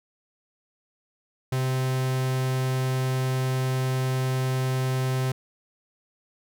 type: tone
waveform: 45% pulse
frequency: 130 Hz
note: C3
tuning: 11 cents flat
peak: -23 dBFS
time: 1.52-5.32 s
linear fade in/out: 5 ms
effects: none